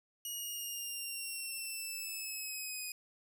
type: linear sweep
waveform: 10% pulse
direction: down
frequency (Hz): 2900 to 2489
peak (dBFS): -31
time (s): 0.25-2.92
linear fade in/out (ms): 2
effects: none